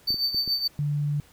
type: tone with tremolo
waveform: triangle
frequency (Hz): 4566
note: D8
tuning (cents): -50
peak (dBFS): -19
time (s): 0.07-0.68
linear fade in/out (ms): 10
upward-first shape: triangle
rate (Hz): 7.1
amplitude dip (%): 75
type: clicks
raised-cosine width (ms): 3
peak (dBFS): -25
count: 4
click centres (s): 0.105 / 0.143 / 0.346 / 0.477
type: tone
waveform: sine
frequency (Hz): 146.3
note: D3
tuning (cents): -6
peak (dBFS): -23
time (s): 0.79-1.2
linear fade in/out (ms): 0
effects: pink hiss -56 dBFS RMS until 1.32 s